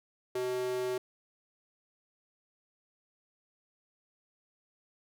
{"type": "tone with high-pass filter", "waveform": "square", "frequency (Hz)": 125.9, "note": "B2", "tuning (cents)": 34, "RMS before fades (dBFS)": -33, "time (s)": [0.35, 0.98], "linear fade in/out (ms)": 5, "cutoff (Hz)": 420, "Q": 4.7, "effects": []}